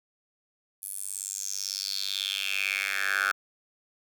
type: tone with high-pass filter sweep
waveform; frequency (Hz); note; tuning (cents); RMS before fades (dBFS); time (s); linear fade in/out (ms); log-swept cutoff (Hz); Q
10% pulse; 98; G2; 0; -31; 0.82-3.32; 10; 11000 to 1400; 5.4
effects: none